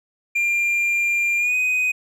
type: tone with pitch glide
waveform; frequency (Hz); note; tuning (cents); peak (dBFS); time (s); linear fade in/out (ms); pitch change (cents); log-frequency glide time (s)
triangle; 2391 to 2501; D7 to D#7; +30 to +8; -16; 0.35-1.92; 10; +78; 1.38-1.55
effects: none